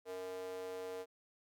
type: tone with high-pass filter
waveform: square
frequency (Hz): 92.5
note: F#2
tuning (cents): 0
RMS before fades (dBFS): -44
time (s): 0.05-1.06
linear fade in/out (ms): 50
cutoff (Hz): 500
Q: 6.2
effects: Opus 48 kbps